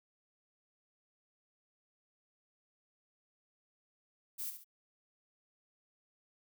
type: noise with echo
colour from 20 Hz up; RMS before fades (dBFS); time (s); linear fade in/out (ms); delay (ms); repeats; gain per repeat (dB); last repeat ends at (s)
violet; -40; 4.38-4.51; 20; 68; 2; -8; 4.646
effects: none